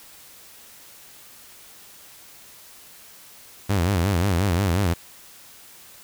sawtooth tone with vibrato, 92.5 Hz, F#2, in tune, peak -15 dBFS, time 3.69-4.94 s, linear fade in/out 10 ms, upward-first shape sine, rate 5.6 Hz, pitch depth 180 cents each way, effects white hiss -47 dBFS RMS until 6.03 s

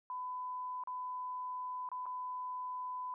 sine tone with dropouts, 1003 Hz, B5, 26 cents sharp, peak -38 dBFS, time 0.1-3.14 s, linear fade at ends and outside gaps 1 ms, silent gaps 0.837-0.873 / 1.889-1.916 / 2.057-2.064 s, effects none

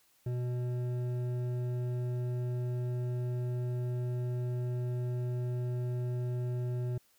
sine tone with hard clipping, 123.4 Hz, B2, 1 cent flat, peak -33 dBFS, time 0.26-6.98 s, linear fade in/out 5 ms, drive 9 dB, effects white hiss -68 dBFS RMS until 7.18 s

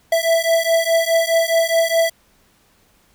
square beating tone pair, 659.3 / 664.1 Hz, E5 / E5, 0 / +13 cents, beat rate 4.8 Hz, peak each -18 dBFS, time 0.12-2.1 s, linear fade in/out 5 ms, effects pink hiss -57 dBFS RMS until 3.14 s

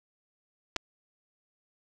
clicks, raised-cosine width 0.2 ms, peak -13 dBFS, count 2, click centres 0.762 / 0.765 s, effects none

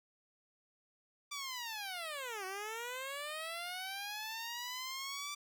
10% pulse linear two-way sweep, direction down then up, 1174.7 to 369.7 to 1174.7 Hz, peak -32 dBFS, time 1.31-5.35 s, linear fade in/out 10 ms, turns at 2.45 s, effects none

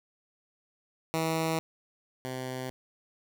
10% pulse tone pair in turn, 161.5 / 128.81 Hz, E3 / C3, -35 / -27 cents, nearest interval major third, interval 392 cents, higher first, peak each -19 / -26 dBFS, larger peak first, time 1.14-1.59 / 2.25-2.7 s, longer neither, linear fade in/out 0 ms, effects none

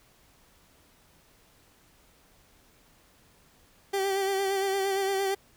30% pulse tone with vibrato, 390 Hz, G4, 9 cents flat, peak -23 dBFS, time 3.93-5.35 s, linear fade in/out 10 ms, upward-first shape sine, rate 8.7 Hz, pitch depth 34 cents each way, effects pink hiss -61 dBFS RMS until 5.56 s

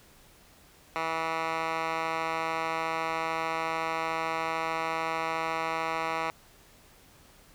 10% pulse tone with band-pass filter, 162.4 Hz, E3, 26 cents flat, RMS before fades -31 dBFS, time 0.96-6.3 s, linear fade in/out 0 ms, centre 1500 Hz, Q 1.8, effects pink hiss -57 dBFS RMS until 7.54 s

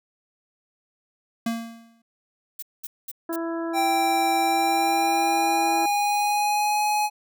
square tone with exponential decay, 229.7 Hz, A#3, 25 cents flat, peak -22 dBFS, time 1.46-2.02 s, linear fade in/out 5 ms, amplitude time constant 120 ms
violet noise bursts, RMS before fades -34 dBFS, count 4, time 2.59-3.36 s, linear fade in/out 5 ms, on 35 ms, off 210 ms
harmonic tone, 332.3 Hz, E4, 14 cents sharp, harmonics 1 / 2 / 3 / 4 / 5, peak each -27 / -33 / -37 / -39 / -41 dBFS, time 3.29-5.86 s, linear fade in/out 5 ms
square tone with pitch glide, 784 to 840.3 Hz, G5 to G#5, 0 to +20 cents, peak -21 dBFS, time 3.73-7.1 s, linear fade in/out 50 ms, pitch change +120 cents, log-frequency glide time 4.4-6.82 s
effects none

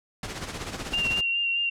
pink noise with tremolo, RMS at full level -32 dBFS, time 0.23-1.21 s, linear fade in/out 2 ms, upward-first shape sine, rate 16 Hz, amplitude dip 60%
sine tone with vibrato, 2772 Hz, F7, 14 cents flat, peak -23 dBFS, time 0.93-1.7 s, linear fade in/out 10 ms, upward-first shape sine, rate 4.8 Hz, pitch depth 22 cents each way
effects low-pass 8000 Hz 12 dB/octave

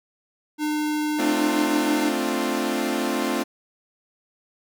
square tone, 302.2 Hz, D4, 50 cents sharp, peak -23 dBFS, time 0.58-2.12 s, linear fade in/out 50 ms
sawtooth chord, D minor seventh, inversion second, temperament equal with one note detuned, 220 / 261.6 / 295.9 / 349.2 Hz, A3 / C4 / D4 / F4, 0 / 0 / +13 / 0 cents, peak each -25 / -23 / -25 / -24 dBFS, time 1.18-3.44 s, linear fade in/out 20 ms
effects none

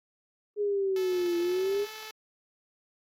sine exponential two-way sweep, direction down then up, 418.2 to 342.1 to 418.2 Hz, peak -25 dBFS, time 0.56-1.87 s, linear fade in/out 50 ms, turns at 1.38 s
5% pulse tone, 434.9 Hz, A4, 20 cents flat, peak -29 dBFS, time 0.96-2.11 s, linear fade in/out 2 ms
effects AAC 64 kbps

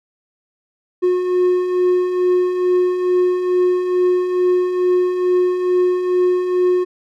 triangle beating tone pair, 360 / 362.3 Hz, F#4 / F#4, -47 / -36 cents, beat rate 2.3 Hz, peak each -21 / -12 dBFS, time 1.02-6.85 s, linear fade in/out 20 ms, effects none

